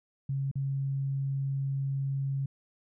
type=tone with dropouts; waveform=sine; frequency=136.9 Hz; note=C#3; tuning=21 cents flat; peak=-28 dBFS; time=0.29-2.46 s; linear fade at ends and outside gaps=5 ms; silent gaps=0.514-0.555 s; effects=none